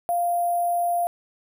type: tone with sample-and-hold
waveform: sine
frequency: 696 Hz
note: F5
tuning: 6 cents flat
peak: -20 dBFS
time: 0.09-1.07 s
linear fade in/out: 0 ms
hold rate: 11025 Hz
effects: none